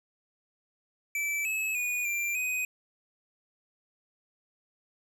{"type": "tone with pitch steps", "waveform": "square", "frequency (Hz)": [2318, 2587, 2459, 2371, 2503], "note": ["D7", "E7", "D#7", "D7", "D#7"], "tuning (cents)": [-23, -33, -21, 16, 10], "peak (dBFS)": -29, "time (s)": [1.15, 2.65], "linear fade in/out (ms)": 2, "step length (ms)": 300, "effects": []}